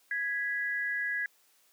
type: tone pair together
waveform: sine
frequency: 1661.2 / 1968.9 Hz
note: G#6 / B6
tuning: 0 / -6 cents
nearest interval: minor third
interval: 294 cents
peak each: -31 / -34 dBFS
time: 0.11-1.26 s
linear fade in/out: 2 ms
effects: white hiss -66 dBFS RMS until 1.72 s + high-pass 300 Hz 12 dB/octave